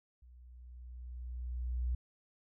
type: tone with level ramp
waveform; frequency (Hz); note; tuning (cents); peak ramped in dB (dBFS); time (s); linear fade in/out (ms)
sine; 61.3; B1; -12; -55 to -30; 0.22-1.95; 5
effects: none